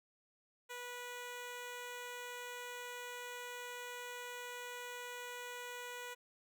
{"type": "tone", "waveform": "10% pulse", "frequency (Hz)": 489.3, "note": "B4", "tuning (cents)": -16, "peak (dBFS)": -36, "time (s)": [0.69, 6.15], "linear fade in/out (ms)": 20, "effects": []}